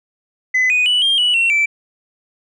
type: tone with pitch steps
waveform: sine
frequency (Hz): 2018 / 2485 / 2961 / 3203 / 2945 / 2721 / 2327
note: B6 / D#7 / F#7 / G7 / F#7 / F7 / D7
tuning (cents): +37 / -3 / +1 / +37 / -9 / -46 / -17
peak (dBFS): -10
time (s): 0.54-1.66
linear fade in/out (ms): 10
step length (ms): 160
effects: tanh soft clip ceiling -10 dBFS